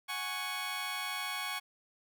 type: chord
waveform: 15% pulse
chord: F# suspended second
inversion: none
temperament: just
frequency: 740 / 832.5 / 1110 Hz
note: F#5 / G#5 / C#6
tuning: 0 / +4 / +2 cents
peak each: -37 / -35 / -32 dBFS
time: 0.08-1.6 s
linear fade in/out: 20 ms
effects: none